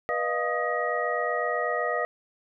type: tone cluster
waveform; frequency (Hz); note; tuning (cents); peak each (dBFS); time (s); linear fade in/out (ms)
sine; 485.6 / 611 / 699 / 1246 / 1900; B4 / D#5 / F5 / D#6 / A#6; -29 / -32 / +1 / +2 / +33; -31; 0.09-2.05; 0
effects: none